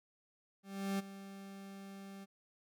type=tone with ADSR envelope; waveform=40% pulse; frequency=196 Hz; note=G3; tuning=in tune; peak=-32 dBFS; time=0.63-2.26 s; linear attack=360 ms; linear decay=19 ms; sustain=-15 dB; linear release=29 ms; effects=none